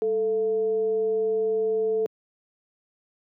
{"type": "tone with frequency modulation", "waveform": "sine", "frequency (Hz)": 440, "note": "A4", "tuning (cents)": 0, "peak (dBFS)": -21, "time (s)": [0.02, 2.06], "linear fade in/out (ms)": 0, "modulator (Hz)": 241, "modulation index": 0.26, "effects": ["high-pass 200 Hz 12 dB/octave"]}